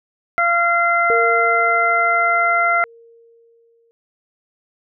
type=harmonic tone; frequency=688 Hz; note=F5; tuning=26 cents flat; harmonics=1 / 2 / 3; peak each=-19 / -16 / -19 dBFS; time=0.38-2.84 s; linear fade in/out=0 ms
type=tone with exponential decay; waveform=sine; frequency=462.7 Hz; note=A#4; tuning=13 cents flat; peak=-16 dBFS; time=1.1-3.91 s; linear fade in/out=0 ms; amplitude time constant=610 ms
effects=none